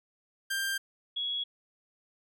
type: tone pair in turn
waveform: sawtooth / sine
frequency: 1586 / 3344 Hz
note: G6 / G#7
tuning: +20 / +11 cents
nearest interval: octave + minor second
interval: 1291 cents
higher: second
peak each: -26 / -30 dBFS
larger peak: first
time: 0.5-0.78 / 1.16-1.44 s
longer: neither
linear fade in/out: 10 ms
effects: none